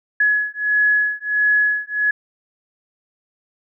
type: beating tone pair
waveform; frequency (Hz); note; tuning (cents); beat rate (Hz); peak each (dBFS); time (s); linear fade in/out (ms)
sine; 1690 / 1691.5; G#6 / G#6; +30 / +31; 1.5; -18; 0.2-2.11; 5
effects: none